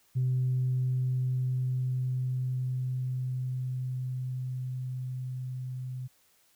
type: tone with level ramp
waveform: sine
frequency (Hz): 127.8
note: C3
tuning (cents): -40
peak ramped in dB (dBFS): -23 to -34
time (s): 0.15-6.08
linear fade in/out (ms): 20
effects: tanh soft clip ceiling -21 dBFS + white hiss -66 dBFS RMS until 6.55 s